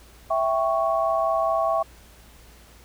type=chord; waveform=sine; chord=C# diminished; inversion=first; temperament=equal; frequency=659.3 / 784 / 1108.7 Hz; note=E5 / G5 / C#6; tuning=0 / 0 / 0 cents; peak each=-22 / -27 / -25 dBFS; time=0.3-1.83 s; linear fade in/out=10 ms; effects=added 58 Hz sine -50 dBFS peak until 2.84 s + pink hiss -52 dBFS RMS until 2.84 s